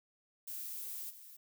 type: noise with level steps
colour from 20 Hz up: violet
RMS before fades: -43 / -54 dBFS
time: 0.47-1.37 s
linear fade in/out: 10 ms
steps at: 1.09 s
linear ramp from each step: 20 ms
effects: none